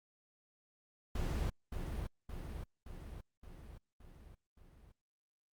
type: noise with echo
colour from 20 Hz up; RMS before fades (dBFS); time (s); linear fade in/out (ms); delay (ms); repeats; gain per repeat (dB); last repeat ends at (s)
brown; -36; 1.15-1.5; 5; 570; 6; -4; 4.92
effects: Opus 48 kbps